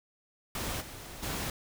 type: noise with level steps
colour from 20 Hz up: pink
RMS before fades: -35 / -45 / -35 dBFS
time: 0.55-1.5 s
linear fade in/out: 2 ms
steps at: 0.8 / 1.22 s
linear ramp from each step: 20 ms
effects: none